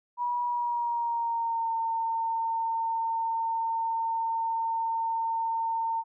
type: tone with pitch glide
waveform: sine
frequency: 968 to 908.4 Hz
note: B5 to A#5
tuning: -35 to -45 cents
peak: -26 dBFS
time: 0.17-6.04 s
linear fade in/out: 50 ms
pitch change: -110 cents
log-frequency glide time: 0.44-1.72 s
effects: none